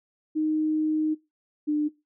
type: tone pair in turn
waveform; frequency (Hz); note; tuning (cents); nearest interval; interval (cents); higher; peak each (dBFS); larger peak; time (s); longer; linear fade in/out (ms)
sine; 310 / 299.4; D#4 / D4; -6 / +33; minor second; 61; first; -22 / -21; second; 0.35-1.15 / 1.67-1.89; first; 20
effects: noise-tail reverb RT60 0.2 s tail -18 dB re dry